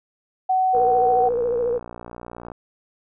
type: tone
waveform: sine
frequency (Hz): 750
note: F#5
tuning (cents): +23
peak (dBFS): -16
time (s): 0.49-1.29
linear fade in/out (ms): 10
type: tone with vibrato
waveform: sine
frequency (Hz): 480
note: B4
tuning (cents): -49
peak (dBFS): -19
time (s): 0.73-1.79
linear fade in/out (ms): 20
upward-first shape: sine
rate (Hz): 14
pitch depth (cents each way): 61
type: click train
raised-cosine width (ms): 1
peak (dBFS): -22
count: 106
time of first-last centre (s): 0.75-2.518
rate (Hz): 59.4
effects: none